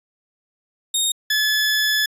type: tone pair in turn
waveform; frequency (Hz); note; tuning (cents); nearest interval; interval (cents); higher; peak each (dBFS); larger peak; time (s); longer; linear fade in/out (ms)
20% pulse; 3709 / 1720.3; A#7 / A6; -9 / -39; octave + minor second; 1330; first; -12; neither; 0.94-1.12 / 1.3-2.06; second; 5
effects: resampled to 32000 Hz